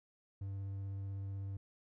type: tone with vibrato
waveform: triangle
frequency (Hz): 98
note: G2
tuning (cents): 0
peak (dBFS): -37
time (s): 0.41-1.57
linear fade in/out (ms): 5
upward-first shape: sine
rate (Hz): 16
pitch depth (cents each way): 10
effects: none